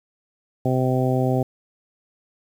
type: harmonic tone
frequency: 128.8 Hz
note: C3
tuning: 27 cents flat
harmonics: 1 / 2 / 3 / 4 / 5 / 6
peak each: -21 / -24 / -26 / -27 / -28 / -29 dBFS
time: 0.65-1.43 s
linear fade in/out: 5 ms
effects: 8-bit